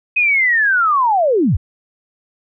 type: linear sweep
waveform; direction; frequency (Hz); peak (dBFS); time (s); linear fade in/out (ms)
sine; down; 2534 to 54.8; -11; 0.16-1.57; 10
effects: none